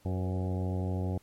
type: harmonic tone with a mistuned harmonic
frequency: 92.5 Hz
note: F#2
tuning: in tune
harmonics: 1 / 2 / 3 / 4 / 5 / 6 / 7 / 8 / 9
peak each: -30 / -36 / -40 / -42 / -44 / -46 / -47 / -48 / -49 dBFS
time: 0.05-1.18 s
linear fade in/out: 5 ms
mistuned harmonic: 5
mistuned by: +42 cents
effects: pink hiss -64 dBFS RMS until 1.22 s + MP3 64 kbps